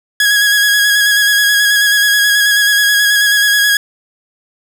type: tone with vibrato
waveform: sawtooth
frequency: 1661.2 Hz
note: G#6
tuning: in tune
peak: -5 dBFS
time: 0.2-3.77 s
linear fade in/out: 2 ms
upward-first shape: square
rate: 9.3 Hz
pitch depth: 20 cents each way
effects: none